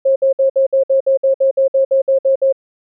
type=tone bursts; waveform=sine; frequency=538 Hz; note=C5; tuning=48 cents sharp; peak=-9 dBFS; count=15; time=0.05-2.526 s; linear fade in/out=10 ms; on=110 ms; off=59 ms; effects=none